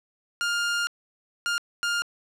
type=tone bursts at uneven times; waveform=sawtooth; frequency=1408 Hz; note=F6; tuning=14 cents sharp; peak=-20 dBFS; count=3; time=0.41-0.87 / 1.46-1.58 / 1.83-2.02 s; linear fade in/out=0 ms; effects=low-pass 8000 Hz 12 dB/octave + 9-bit